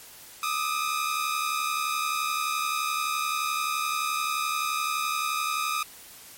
sawtooth tone pair together, 1204.4 / 1276 Hz, D6 / D#6, +43 / +43 cents, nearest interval minor second, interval 100 cents, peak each -25 dBFS, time 0.43-5.83 s, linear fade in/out 2 ms, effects white hiss -47 dBFS RMS until 6.37 s + MP3 64 kbps

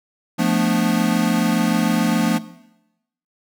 square chord, B half-diminished seventh, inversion second, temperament equal, 174.61 / 220 / 246.9 / 293.7 Hz, F3 / A3 / B3 / D4, 0 / 0 / 0 / 0 cents, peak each -22 / -22 / -23 / -24 dBFS, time 0.38-2.39 s, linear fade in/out 20 ms, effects noise-tail reverb RT60 0.9 s tail -17 dB re dry

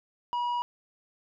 sine tone with tanh clipping, 966 Hz, B5, 39 cents flat, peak -28 dBFS, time 0.33-0.62 s, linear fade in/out 0 ms, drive 6 dB, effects none

